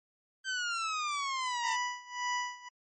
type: exponential sweep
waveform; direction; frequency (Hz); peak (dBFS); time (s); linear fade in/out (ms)
sawtooth; down; 1568 to 889; -28; 0.44-1.77; 50
type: tone with tremolo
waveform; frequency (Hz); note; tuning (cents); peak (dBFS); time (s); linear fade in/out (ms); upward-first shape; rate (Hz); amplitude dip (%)
25% pulse; 984; B5; -7; -26; 1.63-2.69; 10; sine; 1.8; 90
effects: MP3 32 kbps